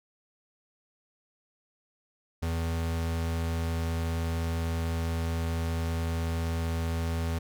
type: tone pair together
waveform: square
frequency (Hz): 83 / 163.53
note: E2 / E3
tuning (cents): +12 / -14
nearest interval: octave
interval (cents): 1174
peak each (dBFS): -29 / -38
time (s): 2.42-7.39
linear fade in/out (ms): 10
effects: none